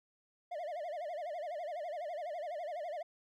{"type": "tone with vibrato", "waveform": "triangle", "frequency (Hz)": 647, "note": "E5", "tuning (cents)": -32, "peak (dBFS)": -36, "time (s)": [0.51, 3.03], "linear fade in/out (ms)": 10, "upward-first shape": "sine", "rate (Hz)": 12, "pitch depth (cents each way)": 190, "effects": []}